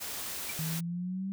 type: noise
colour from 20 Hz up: white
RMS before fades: -38 dBFS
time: 0-0.81 s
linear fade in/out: 20 ms
type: tone with exponential decay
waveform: sine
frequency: 2332 Hz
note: D7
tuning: 13 cents flat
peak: -34 dBFS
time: 0.49-0.57 s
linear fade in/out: 5 ms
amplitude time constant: 16 ms
type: exponential sweep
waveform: sine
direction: up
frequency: 156.9 to 196 Hz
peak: -32 dBFS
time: 0.59-1.32 s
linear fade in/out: 0 ms
effects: none